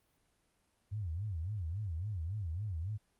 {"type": "tone with vibrato", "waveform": "sine", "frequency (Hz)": 92.5, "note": "F#2", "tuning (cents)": 0, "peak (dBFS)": -35, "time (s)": [0.91, 2.98], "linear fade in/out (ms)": 20, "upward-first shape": "sine", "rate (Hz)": 3.6, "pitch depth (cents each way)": 280, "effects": ["pink hiss -75 dBFS RMS until 3.19 s", "Opus 32 kbps"]}